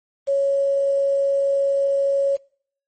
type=tone with quantisation; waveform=sine; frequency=554.4 Hz; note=C#5; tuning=in tune; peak=-16 dBFS; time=0.27-2.37 s; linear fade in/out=20 ms; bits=7; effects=noise-tail reverb RT60 0.6 s tail -25 dB re dry + MP3 32 kbps